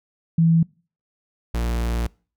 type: tone pair in turn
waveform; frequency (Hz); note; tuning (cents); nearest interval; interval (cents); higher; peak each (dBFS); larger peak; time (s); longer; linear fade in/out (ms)
sine / 45% pulse; 164.81 / 58.27; E3 / A#1; 0 / 0; octave + tritone; 1800; first; -13 / -21; first; 0.38-0.63 / 1.54-2.07; second; 5
effects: noise-tail reverb RT60 0.4 s tail -25 dB re dry